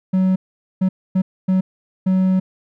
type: tone bursts at uneven times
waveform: triangle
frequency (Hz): 187.3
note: F#3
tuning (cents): +21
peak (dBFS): -11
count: 5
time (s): 0.13-0.36 / 0.81-0.89 / 1.15-1.22 / 1.48-1.61 / 2.06-2.4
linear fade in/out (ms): 10
effects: none